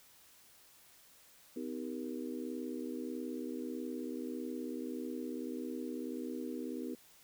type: harmonic tone with a mistuned harmonic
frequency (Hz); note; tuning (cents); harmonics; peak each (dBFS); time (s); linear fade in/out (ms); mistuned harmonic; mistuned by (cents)
78.5; D#2; +16; 3 / 4 / 5 / 6; -41 / -43 / -45 / -47; 1.56-6.95; 5; 3; +120
effects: white hiss -62 dBFS RMS until 7.23 s